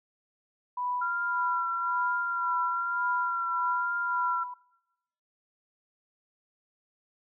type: tone with tremolo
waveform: sine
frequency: 987.8 Hz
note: B5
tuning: in tune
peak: -27 dBFS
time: 0.77-4.54 s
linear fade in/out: 5 ms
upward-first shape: sine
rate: 1.8 Hz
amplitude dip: 70%
type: tone with vibrato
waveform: sine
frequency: 1379 Hz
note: F6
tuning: 22 cents flat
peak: -28 dBFS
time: 1.01-4.44 s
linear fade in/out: 10 ms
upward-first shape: triangle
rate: 1.1 Hz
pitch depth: 28 cents each way
effects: noise-tail reverb RT60 1.0 s tail -25 dB re dry